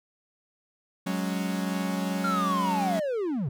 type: chord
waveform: 45% pulse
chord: F# suspended second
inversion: none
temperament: equal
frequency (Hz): 185 / 207.7 / 277.2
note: F#3 / G#3 / C#4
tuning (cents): 0 / 0 / 0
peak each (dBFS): -29 / -33 / -34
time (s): 1.06-3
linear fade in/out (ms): 10
type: linear sweep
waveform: triangle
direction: down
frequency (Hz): 1400 to 115.6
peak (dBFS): -24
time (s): 2.24-3.49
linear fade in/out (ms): 5
effects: none